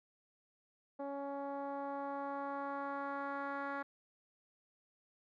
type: tone with low-pass filter sweep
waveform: 10% pulse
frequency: 279.6 Hz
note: C#4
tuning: 15 cents sharp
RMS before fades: -41 dBFS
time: 0.99-3.83 s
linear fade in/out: 10 ms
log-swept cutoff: 670 to 1600 Hz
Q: 1.6
effects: none